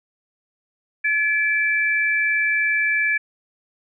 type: tone pair together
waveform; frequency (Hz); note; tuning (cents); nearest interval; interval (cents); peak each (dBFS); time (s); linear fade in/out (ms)
sine; 1709.2 / 2332; G#6 / D7; +49 / -13; perfect fourth; 538; -20; 1.04-3.18; 10
effects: none